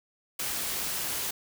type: noise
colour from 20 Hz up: white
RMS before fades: -32 dBFS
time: 0.39-1.31 s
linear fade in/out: 5 ms
effects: none